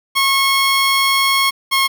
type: tone pair in turn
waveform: 15% pulse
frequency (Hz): 1090 / 1081.8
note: C#6 / C#6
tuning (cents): -29 / -43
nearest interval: unison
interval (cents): 14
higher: first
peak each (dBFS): -6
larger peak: neither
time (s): 0.15-1.51 / 1.71-1.88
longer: first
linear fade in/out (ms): 20
effects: 7-bit